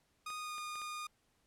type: tone with pitch glide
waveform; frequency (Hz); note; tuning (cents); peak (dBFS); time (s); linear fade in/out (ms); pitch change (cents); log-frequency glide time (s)
sawtooth; 1237 to 1221.4; D#6 to D#6; -10 to -32; -37; 0.26-1.07; 5; -22; 0.39-0.57
type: clicks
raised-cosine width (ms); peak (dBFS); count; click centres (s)
0.3; -37; 4; 0.303 / 0.582 / 0.756 / 0.817
effects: pink hiss -75 dBFS RMS until 1.46 s + low-pass 12000 Hz 12 dB/octave